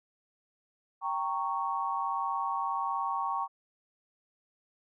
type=chord; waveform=sine; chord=G diminished; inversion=none; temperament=equal with one note detuned; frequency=784 / 925.4 / 1108.7 Hz; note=G5 / Bb5 / Db6; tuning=0 / -13 / 0 cents; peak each=-35 / -34 / -32 dBFS; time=1.01-3.48 s; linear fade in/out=50 ms; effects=none